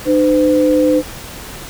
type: tone pair together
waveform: sine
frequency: 302.8 / 509.2 Hz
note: D#4 / C5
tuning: -47 / -47 cents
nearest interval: major sixth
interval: 900 cents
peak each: -12 dBFS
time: 0.05-1.03 s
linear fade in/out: 50 ms
effects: pink hiss -31 dBFS RMS until 1.69 s